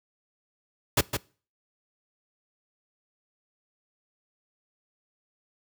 pink noise with echo, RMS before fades -20 dBFS, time 0.97-1.01 s, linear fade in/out 5 ms, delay 160 ms, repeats 1, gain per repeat -7 dB, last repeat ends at 1.17 s, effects noise-tail reverb RT60 0.4 s tail -23 dB re dry + high-pass 80 Hz 12 dB/octave

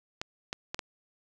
clicks, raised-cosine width 0.2 ms, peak -16 dBFS, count 4, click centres 0.215 / 0.529 / 0.745 / 0.792 s, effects none

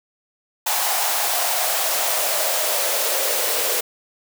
white noise with high-pass filter sweep, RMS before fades -21 dBFS, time 0.66-3.81 s, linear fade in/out 10 ms, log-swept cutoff 790 to 480 Hz, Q 4.4, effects none

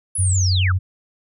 sine linear sweep, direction down, 10610 to 1172 Hz, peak -21 dBFS, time 0.15-0.72 s, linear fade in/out 5 ms
sine tone with vibrato, 92.5 Hz, F#2, in tune, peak -15 dBFS, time 0.18-0.79 s, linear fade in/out 20 ms, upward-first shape sine, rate 7 Hz, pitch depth 21 cents each way
effects none

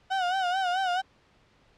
35% pulse tone with vibrato, 740 Hz, F#5, in tune, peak -23 dBFS, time 0.1-1.02 s, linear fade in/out 20 ms, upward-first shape sine, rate 4.6 Hz, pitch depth 85 cents each way, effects pink hiss -62 dBFS RMS until 1.77 s + low-pass 4000 Hz 12 dB/octave

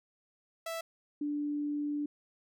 sawtooth / sine tone pair in turn, 659.3 / 293.1 Hz, E5 / D4, 0 / -3 cents, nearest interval octave + major second, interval 1403 cents, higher first, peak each -32 / -31 dBFS, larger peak second, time 0.66-0.81 / 1.21-2.06 s, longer second, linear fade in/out 5 ms, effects none

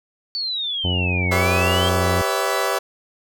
sine exponential two-way sweep, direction down then up, 4538 to 2120 to 3228 Hz, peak -22 dBFS, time 0.35-1.89 s, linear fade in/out 0 ms, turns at 1.34 s
harmonic tone, 89.9 Hz, F#2, 49 cents flat, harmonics 1 / 2 / 3 / 4 / 5 / 6 / 7 / 8 / 9 / 10, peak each -21 / -27 / -31 / -33 / -35 / -37 / -38 / -39 / -40 / -41 dBFS, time 0.84-2.22 s, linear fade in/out 5 ms
20% pulse chord, C# half-diminished seventh, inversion second, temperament equal with one note detuned, 392 / 493.9 / 565 / 659.3 Hz, G4 / B4 / C#5 / E5, 0 / 0 / +33 / 0 cents, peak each -20 dBFS, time 1.31-2.79 s, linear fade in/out 10 ms
effects none

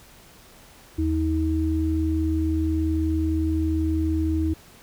sine tone pair together, 79.6 / 318.4 Hz, D#2 / D#4, +40 / +40 cents, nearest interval 2 octaves, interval 2400 cents, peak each -23 dBFS, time 0.98-4.54 s, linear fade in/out 10 ms, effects pink hiss -50 dBFS RMS until 4.82 s

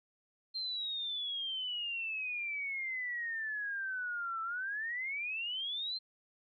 sine exponential two-way sweep, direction down then up, 4186 to 1318.5 to 4186 Hz, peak -35 dBFS, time 0.54-5.99 s, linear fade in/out 20 ms, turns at 4.42 s, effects none

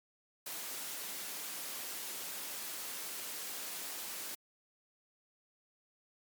white noise, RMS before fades -42 dBFS, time 0.46-4.35 s, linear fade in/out 5 ms, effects high-pass 200 Hz 12 dB/octave + MP3 96 kbps

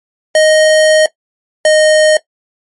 square tone pair in turn, 622.3 / 618.4 Hz, D#5 / D#5, 0 / -11 cents, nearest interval unison, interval 11 cents, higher first, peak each -6 dBFS, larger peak neither, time 0.35-1.06 / 1.65-2.17 s, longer first, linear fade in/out 2 ms, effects noise-tail reverb RT60 0.1 s tail -18 dB re dry + MP3 48 kbps

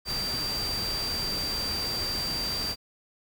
sine tone in noise, 4703 Hz, D8, 2 cents sharp, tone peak -29 dBFS, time 0.05-2.76 s, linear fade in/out 50 ms, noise pink, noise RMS -35 dBFS, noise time 0.05-2.76 s, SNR +3 dB, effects none

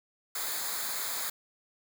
white noise with comb filter, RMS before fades -34 dBFS, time 0.35-1.3 s, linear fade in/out 5 ms, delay 0.35 ms, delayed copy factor -0.75, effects none

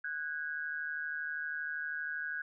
sine tone pair together, 1484.4 / 1637 Hz, F#6 / G#6, +5 / -25 cents, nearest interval major second, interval 170 cents, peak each -38 / -38 dBFS, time 0.04-2.42 s, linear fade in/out 5 ms, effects none

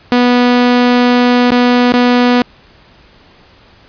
sawtooth tone with dropouts, 245.3 Hz, B3, 12 cents flat, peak -3 dBFS, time 0.12-2.42 s, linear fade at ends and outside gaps 0 ms, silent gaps 1.506-1.518 / 1.921-1.939 s, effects pink hiss -44 dBFS RMS until 3.88 s + resampled to 11025 Hz

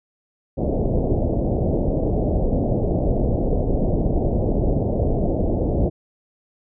pink low-pass noise, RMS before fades -20 dBFS, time 0.57-5.9 s, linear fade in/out 20 ms, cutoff 680 Hz, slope 48 dB/octave, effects none

